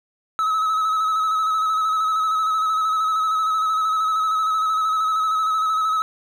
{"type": "tone with vibrato", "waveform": "triangle", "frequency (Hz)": 1287, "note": "E6", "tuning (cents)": -42, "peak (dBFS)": -16, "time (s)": [0.39, 6.02], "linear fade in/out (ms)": 0, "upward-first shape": "square", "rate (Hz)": 13, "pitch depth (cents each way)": 27, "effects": []}